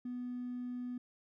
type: tone with hard clipping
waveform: triangle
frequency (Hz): 246.9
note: B3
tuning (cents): 0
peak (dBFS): -38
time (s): 0.05-0.98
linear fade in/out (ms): 5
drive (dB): 3
effects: none